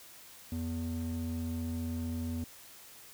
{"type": "ring-modulated tone", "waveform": "triangle", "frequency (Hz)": 164.81, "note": "E3", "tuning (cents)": 0, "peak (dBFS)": -28, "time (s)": [0.52, 2.44], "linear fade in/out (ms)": 2, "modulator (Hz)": 78.6, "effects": ["white hiss -53 dBFS RMS until 3.13 s"]}